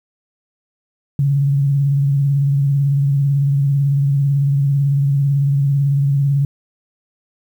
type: tone with vibrato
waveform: sine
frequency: 140 Hz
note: C#3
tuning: 18 cents sharp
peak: -12 dBFS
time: 1.19-6.45 s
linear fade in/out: 2 ms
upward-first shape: triangle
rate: 18 Hz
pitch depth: 56 cents each way
effects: 8-bit